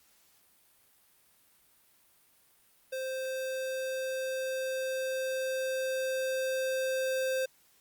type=tone with level ramp; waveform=square; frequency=523.3 Hz; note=C5; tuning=in tune; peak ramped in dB=-34 to -29 dBFS; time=2.92-7.46 s; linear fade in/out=10 ms; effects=white hiss -65 dBFS RMS until 7.8 s + Opus 48 kbps